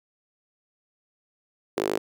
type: tone with high-pass filter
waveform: sawtooth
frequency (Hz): 51.4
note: G#1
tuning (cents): -17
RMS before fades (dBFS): -27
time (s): 1.77-1.98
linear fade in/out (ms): 5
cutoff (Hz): 390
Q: 3.6
effects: none